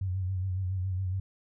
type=tone with vibrato; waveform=sine; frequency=93.4 Hz; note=F#2; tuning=17 cents sharp; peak=-28 dBFS; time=0.01-1.2 s; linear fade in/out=5 ms; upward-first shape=sine; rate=7.2 Hz; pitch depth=56 cents each way; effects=none